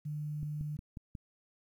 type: tone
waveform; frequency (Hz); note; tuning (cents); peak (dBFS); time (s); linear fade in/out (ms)
sine; 150; D3; +37; -35; 0.05-0.77; 10
type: click train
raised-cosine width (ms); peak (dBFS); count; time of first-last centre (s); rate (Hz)
5; -30; 5; 0.43-1.152; 5.54
effects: 11-bit